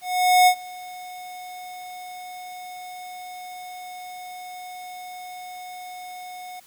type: tone with ADSR envelope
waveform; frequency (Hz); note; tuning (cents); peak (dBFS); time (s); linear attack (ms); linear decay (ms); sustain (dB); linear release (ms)
square; 730; F#5; -24; -12; 0.01-6.6; 460; 77; -24; 8
effects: white hiss -53 dBFS RMS until 6.66 s